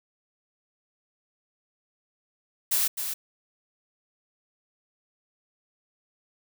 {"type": "noise with echo", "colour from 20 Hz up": "blue", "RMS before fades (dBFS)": -24, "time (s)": [2.71, 2.88], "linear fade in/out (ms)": 10, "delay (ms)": 260, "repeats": 1, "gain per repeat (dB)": -7, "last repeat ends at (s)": 3.14, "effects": []}